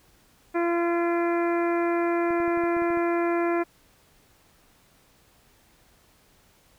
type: harmonic tone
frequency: 342.1 Hz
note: F4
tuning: 36 cents flat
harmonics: 1 / 2 / 3 / 4 / 5 / 6 / 7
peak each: -23 / -29 / -33 / -35 / -37 / -39 / -40 dBFS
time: 0.54-3.64 s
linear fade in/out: 20 ms
type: clicks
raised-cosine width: 3 ms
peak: -31 dBFS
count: 9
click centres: 2.306 / 2.402 / 2.479 / 2.574 / 2.637 / 2.767 / 2.821 / 2.904 / 2.973 s
effects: pink hiss -60 dBFS RMS until 6.78 s